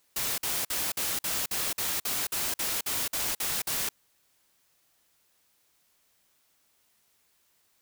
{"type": "noise bursts", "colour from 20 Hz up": "white", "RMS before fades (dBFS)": -30, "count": 14, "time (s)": [0.16, 3.89], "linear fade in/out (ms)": 5, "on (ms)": 220, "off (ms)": 50, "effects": ["white hiss -69 dBFS RMS until 7.81 s"]}